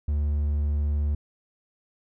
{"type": "tone", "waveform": "triangle", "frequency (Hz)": 73.42, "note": "D2", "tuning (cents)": 0, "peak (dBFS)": -20, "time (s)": [0.08, 1.15], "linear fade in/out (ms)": 5, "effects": []}